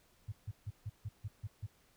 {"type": "tone bursts", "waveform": "sine", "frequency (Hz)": 104.1, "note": "G#2", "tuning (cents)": 5, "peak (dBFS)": -37, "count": 8, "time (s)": [0.28, 1.666], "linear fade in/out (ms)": 10, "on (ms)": 42, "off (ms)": 150, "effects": ["pink hiss -69 dBFS RMS until 1.96 s"]}